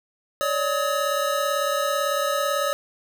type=tone cluster; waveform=square; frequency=562 / 600 / 1271 Hz; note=C#5 / D5 / D#6; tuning=+24 / +37 / +36 cents; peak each=-26 / -29 / -26 dBFS; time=0.41-2.73 s; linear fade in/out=0 ms; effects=none